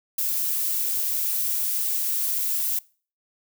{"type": "noise", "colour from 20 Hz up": "violet", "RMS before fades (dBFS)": -25, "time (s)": [0.18, 2.79], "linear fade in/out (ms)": 5, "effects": ["noise-tail reverb RT60 0.4 s tail -23 dB re dry"]}